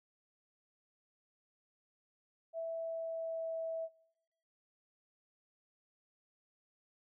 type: tone with pitch glide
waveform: sine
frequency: 658 to 652.7 Hz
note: E5 to E5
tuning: -3 to -17 cents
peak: -36 dBFS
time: 2.53-3.89 s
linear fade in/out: 50 ms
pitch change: -14 cents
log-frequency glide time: 2.74-3.56 s
effects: noise-tail reverb RT60 0.9 s tail -23 dB re dry